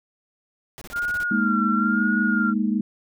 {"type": "noise bursts", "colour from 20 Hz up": "pink", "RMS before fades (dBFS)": -39, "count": 8, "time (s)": [0.78, 1.234], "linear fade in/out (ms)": 0, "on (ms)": 34, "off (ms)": 26}
{"type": "tone with vibrato", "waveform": "sine", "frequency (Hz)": 1400, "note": "F6", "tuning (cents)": 4, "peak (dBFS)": -22, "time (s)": [0.92, 2.54], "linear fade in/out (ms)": 50, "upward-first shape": "sine", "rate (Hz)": 1, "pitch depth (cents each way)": 55}
{"type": "chord", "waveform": "sine", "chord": "Ab suspended second", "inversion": "none", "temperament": "equal", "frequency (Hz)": [207.7, 233.1, 311.1], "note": ["Ab3", "Bb3", "Eb4"], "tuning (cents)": [0, 0, 0], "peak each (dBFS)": [-22, -24, -28], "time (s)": [1.31, 2.81], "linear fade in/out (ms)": 5}
{"effects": []}